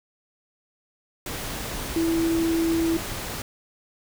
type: tone in noise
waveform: sine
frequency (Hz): 329.6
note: E4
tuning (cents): 0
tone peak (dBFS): -20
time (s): 1.96-2.97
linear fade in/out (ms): 2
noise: pink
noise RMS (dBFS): -32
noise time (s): 1.26-3.42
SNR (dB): +9
effects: none